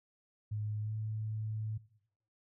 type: tone with pitch glide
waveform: sine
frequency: 106.1 to 108.64 Hz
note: G#2 to A2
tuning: +38 to -22 cents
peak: -34 dBFS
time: 0.51-1.78 s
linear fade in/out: 10 ms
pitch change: +40 cents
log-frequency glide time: 0.81-0.93 s
effects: noise-tail reverb RT60 0.7 s tail -19 dB re dry